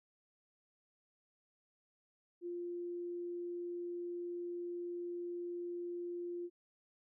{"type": "tone", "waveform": "sine", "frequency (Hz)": 349.2, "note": "F4", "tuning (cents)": 0, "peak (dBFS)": -39, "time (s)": [2.41, 6.5], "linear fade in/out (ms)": 50, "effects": []}